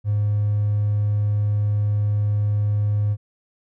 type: tone with hard clipping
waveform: triangle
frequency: 103.83 Hz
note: G#2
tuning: in tune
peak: -18 dBFS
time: 0.04-3.17 s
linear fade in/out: 50 ms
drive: 4 dB
effects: none